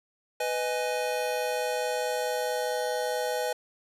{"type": "chord", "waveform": "square", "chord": "G# minor", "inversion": "first", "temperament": "just", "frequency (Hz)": [498.4, 623, 830.6], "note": ["B4", "D#5", "G#5"], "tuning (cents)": [16, 2, 0], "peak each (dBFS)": [-31, -33, -34], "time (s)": [0.4, 3.53], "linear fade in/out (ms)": 5, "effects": ["resampled to 32000 Hz"]}